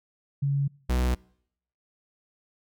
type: tone pair in turn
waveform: sine / 45% pulse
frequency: 140.1 / 62.41 Hz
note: C#3 / B1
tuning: +19 / +19 cents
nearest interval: octave + major second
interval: 1400 cents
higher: first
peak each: -22 dBFS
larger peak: neither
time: 0.42-0.68 / 0.89-1.15 s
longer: neither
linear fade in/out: 10 ms
effects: noise-tail reverb RT60 0.7 s tail -26 dB re dry